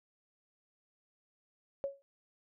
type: tone with exponential decay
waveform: sine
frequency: 554.4 Hz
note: C#5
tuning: in tune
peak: -29 dBFS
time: 1.84-2.02 s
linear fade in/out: 0 ms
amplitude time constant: 37 ms
effects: none